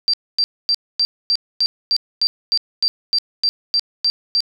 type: tone bursts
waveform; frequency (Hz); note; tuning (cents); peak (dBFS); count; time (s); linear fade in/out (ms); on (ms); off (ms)
sine; 4699; D8; 0; -13; 15; 0.08-4.405; 0; 55; 250
effects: none